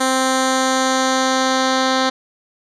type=tone with low-pass filter sweep; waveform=10% pulse; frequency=261.6 Hz; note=C4; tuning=in tune; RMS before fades=-17 dBFS; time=0-2.1 s; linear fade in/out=10 ms; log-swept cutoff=8600 to 4800 Hz; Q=1.8; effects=none